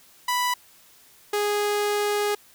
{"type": "tone pair in turn", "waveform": "sawtooth", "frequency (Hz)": [988, 413.8], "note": ["B5", "G#4"], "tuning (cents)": [0, -6], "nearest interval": "octave + minor third", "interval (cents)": 1506, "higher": "first", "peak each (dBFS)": -18, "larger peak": "neither", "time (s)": [[0.28, 0.54], [1.33, 2.35]], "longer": "second", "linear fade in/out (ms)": 5, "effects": ["white hiss -54 dBFS RMS until 2.54 s"]}